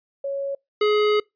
sine / square tone pair in turn, 554.4 / 420.9 Hz, C#5 / G#4, 0 / +23 cents, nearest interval perfect fourth, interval 477 cents, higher first, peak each -24 / -17 dBFS, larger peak second, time 0.24-0.55 / 0.81-1.2 s, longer second, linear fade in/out 5 ms, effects noise-tail reverb RT60 0.2 s tail -26 dB re dry + resampled to 11025 Hz

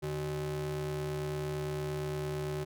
square ring-modulated tone, 114.8 Hz, A#2, 26 cents flat, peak -31 dBFS, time 0.02-2.65 s, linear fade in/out 20 ms, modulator 264 Hz, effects none

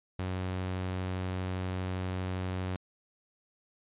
sawtooth tone, 92.5 Hz, F#2, in tune, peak -28 dBFS, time 0.19-2.76 s, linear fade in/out 0 ms, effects resampled to 8000 Hz

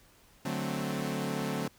sawtooth chord, D dominant seventh, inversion none, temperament equal, 146.83 / 185 / 220 / 261.6 Hz, D3 / F#3 / A3 / C4, 0 / 0 / 0 / 0 cents, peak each -33 dBFS, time 0.45-1.68 s, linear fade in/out 5 ms, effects pink hiss -61 dBFS RMS until 1.78 s

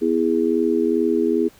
sine chord, E major, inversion second, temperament just, 247.2 / 329.6 / 412 Hz, B3 / E4 / G#4, +2 / 0 / -14 cents, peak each -22 / -20 / -20 dBFS, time 0.01-1.49 s, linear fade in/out 20 ms, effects pink hiss -51 dBFS RMS until 1.59 s

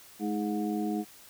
sine tone cluster, 211.9 / 315.7 / 415.8 / 725 Hz, G#3 / D#4 / G#4 / F#5, +35 / +25 / +2 / -35 cents, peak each -31 / -32 / -38 / -38 dBFS, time 0.19-1.05 s, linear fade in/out 50 ms, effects white hiss -53 dBFS RMS until 1.29 s

